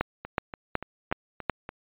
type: two click trains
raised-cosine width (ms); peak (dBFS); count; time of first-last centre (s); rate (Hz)
0.5; -9 / -21; 5 / 6; 0.01-1.497 / 0.25-1.691; 2.69 / 3.47
effects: resampled to 8000 Hz